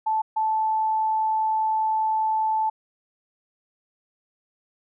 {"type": "tone bursts at uneven times", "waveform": "sine", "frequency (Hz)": 875, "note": "A5", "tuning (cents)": -10, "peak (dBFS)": -20, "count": 2, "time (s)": [[0.06, 0.22], [0.36, 2.7]], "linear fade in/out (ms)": 10, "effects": []}